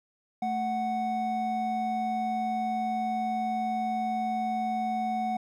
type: tone pair together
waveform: triangle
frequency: 220 / 740 Hz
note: A3 / F#5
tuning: 0 / 0 cents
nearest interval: octave + major sixth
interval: 2100 cents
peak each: -31 / -26 dBFS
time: 0.42-5.37 s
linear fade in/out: 5 ms
effects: none